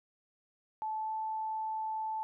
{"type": "tone with pitch glide", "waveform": "sine", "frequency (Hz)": [870, 875.5], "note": ["A5", "A5"], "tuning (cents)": [-20, -9], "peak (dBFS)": -33, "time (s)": [0.82, 2.23], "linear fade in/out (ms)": 0, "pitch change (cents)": 11, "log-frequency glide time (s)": [0.97, 1.13], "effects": []}